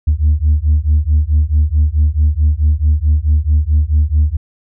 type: beating tone pair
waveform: sine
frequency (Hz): 73.42 / 78.02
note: D2 / D#2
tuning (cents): 0 / +5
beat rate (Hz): 4.6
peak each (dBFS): -11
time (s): 0.07-4.37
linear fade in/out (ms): 10
effects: tanh soft clip ceiling -5 dBFS